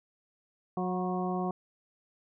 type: harmonic tone with a mistuned harmonic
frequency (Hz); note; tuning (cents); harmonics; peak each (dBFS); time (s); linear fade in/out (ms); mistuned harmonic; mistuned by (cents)
182.3; F#3; -25; 1 / 2 / 3 / 4 / 5 / 6; -32 / -35 / -43 / -35 / -44 / -40; 0.77-1.51; 2; 5; +65
effects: none